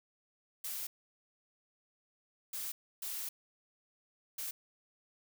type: noise bursts at uneven times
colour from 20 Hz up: blue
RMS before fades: -40 dBFS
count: 4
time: 0.64-0.87 / 2.53-2.72 / 3.02-3.29 / 4.38-4.51 s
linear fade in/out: 5 ms
effects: none